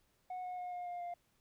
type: tone with pitch steps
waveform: sine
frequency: 733 / 726.3 / 719.6 / 713 / 706.4 / 699.9 Hz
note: F#5 / F#5 / F#5 / F5 / F5 / F5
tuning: -16 / -32 / -48 / +36 / +20 / +4 cents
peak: -37 dBFS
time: 0.3-1.14 s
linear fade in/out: 5 ms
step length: 140 ms
effects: tanh soft clip ceiling -39 dBFS + pink hiss -75 dBFS RMS until 1.4 s